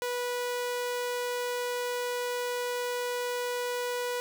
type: tone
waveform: sawtooth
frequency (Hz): 489.9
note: B4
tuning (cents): -14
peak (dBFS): -26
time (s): 0.02-4.2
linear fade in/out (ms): 0
effects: none